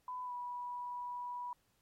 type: tone with pitch glide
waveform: sine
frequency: 1001 to 978.1 Hz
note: B5 to B5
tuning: +23 to -17 cents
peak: -39 dBFS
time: 0.08-1.53 s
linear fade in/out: 2 ms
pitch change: -40 cents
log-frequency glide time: 0.24-0.33 s
effects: pink hiss -75 dBFS RMS until 1.81 s + MP3 64 kbps